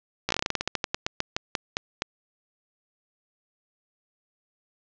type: slowing click train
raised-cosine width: 0.2 ms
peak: -8 dBFS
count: 21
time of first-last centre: 0.29-2.021 s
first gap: 15 ms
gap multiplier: 1.16
effects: resampled to 16000 Hz + 7-bit